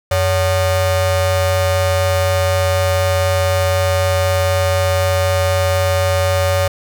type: ring-modulated tone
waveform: 45% pulse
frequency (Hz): 327.4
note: E4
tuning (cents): -12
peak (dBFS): -10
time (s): 0.11-6.68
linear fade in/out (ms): 5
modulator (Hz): 237
effects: none